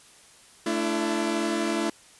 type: chord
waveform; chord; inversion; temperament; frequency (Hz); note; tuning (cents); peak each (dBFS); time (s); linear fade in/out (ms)
sawtooth; A suspended fourth; none; equal with one note detuned; 220 / 293.7 / 336; A3 / D4 / E4; 0 / 0 / +33; -26 / -27 / -23; 0.66-1.9; 5
effects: white hiss -53 dBFS RMS until 2.19 s + resampled to 24000 Hz